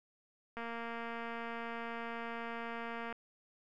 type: click train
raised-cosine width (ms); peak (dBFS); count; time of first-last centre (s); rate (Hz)
0.5; -28; 594; 0.57-3.126; 232
effects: none